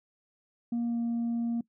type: tone with pitch glide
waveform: sine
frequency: 235.8 to 234 Hz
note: A#3 to A#3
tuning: +20 to +7 cents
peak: -25 dBFS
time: 0.72-1.61 s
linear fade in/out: 5 ms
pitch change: -13 cents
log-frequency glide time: 0.86-0.98 s
effects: noise-tail reverb RT60 0.1 s tail -21 dB re dry + tanh soft clip ceiling -26 dBFS